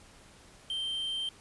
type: tone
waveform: triangle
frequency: 3136 Hz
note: G7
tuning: in tune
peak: -30 dBFS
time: 0.7-1.29 s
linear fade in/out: 2 ms
effects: pink hiss -56 dBFS RMS until 1.4 s + resampled to 24000 Hz